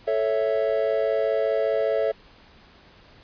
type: chord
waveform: triangle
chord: A major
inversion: none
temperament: equal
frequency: 440 / 554.4 / 659.3 Hz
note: A4 / C#5 / E5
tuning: 0 / 0 / 0 cents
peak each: -23 dBFS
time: 0.07-2.12 s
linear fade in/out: 10 ms
effects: pink hiss -52 dBFS RMS until 3.23 s + resampled to 11025 Hz